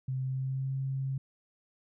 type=tone with pitch glide; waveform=sine; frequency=130.81 to 134.33 Hz; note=C3 to C3; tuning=0 to +46 cents; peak=-30 dBFS; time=0.08-1.18 s; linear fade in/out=5 ms; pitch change=+46 cents; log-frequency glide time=0.21-0.75 s; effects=none